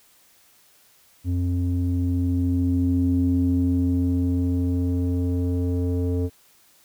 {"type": "tone with low-pass filter sweep", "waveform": "square", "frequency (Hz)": 88.6, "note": "F2", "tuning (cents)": 25, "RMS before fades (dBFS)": -22, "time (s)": [1.24, 6.3], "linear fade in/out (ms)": 50, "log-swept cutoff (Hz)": [210, 390], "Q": 4.4, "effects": ["white hiss -57 dBFS RMS until 6.84 s"]}